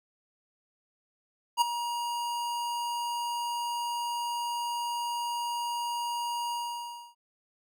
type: tone with ADSR envelope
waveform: square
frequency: 950 Hz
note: A#5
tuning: 33 cents sharp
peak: -19 dBFS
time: 1.57-7.15 s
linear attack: 44 ms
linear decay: 12 ms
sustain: -12 dB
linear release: 630 ms
effects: none